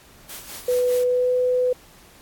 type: noise with tremolo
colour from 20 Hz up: white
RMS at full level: -35 dBFS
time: 0.29-1.04 s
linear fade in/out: 5 ms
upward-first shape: sine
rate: 4.9 Hz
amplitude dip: 60%
type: tone with pitch glide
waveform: sine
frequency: 495.7 to 500.9 Hz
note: B4 to B4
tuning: +6 to +24 cents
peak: -17 dBFS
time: 0.68-1.73 s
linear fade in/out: 5 ms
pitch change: +18 cents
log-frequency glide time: 1.04-1.33 s
effects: pink hiss -50 dBFS RMS until 2.21 s + AAC 64 kbps